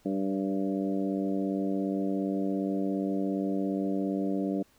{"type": "harmonic tone with a mistuned harmonic", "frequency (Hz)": 97.3, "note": "G2", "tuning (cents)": -12, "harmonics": [2, 3, 4, 5, 6, 7], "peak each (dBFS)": [-31, -30, -37, -39, -39, -42], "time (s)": [0.05, 4.63], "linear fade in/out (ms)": 10, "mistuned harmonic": 6, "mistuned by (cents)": -16, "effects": ["pink hiss -64 dBFS RMS until 4.78 s"]}